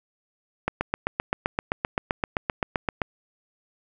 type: click train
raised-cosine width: 0.5 ms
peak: -8 dBFS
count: 19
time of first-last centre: 0.68-3.018 s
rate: 7.7 Hz
effects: none